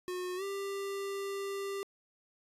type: tone with pitch glide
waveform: square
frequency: 362.7 to 395.5 Hz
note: F#4 to G4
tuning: -34 to +15 cents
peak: -36 dBFS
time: 0.08-1.83 s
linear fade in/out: 0 ms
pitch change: +149 cents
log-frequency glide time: 0.36-0.43 s
effects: resampled to 32000 Hz